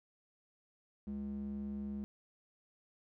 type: tone with band-pass filter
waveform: square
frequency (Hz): 69.3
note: C#2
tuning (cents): 0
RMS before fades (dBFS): -41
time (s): 1.07-2.04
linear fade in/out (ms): 0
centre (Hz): 210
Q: 3.6
effects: none